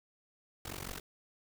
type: noise with amplitude modulation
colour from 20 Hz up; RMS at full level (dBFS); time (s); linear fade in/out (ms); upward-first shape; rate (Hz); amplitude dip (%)
pink; -39; 0.65-1; 5; sine; 46.3; 95
effects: none